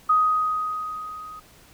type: tone with level ramp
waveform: sine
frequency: 1252 Hz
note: D#6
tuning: 10 cents sharp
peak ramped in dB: -14 to -37 dBFS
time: 0.09-1.4 s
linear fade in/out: 10 ms
effects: pink hiss -52 dBFS RMS until 1.73 s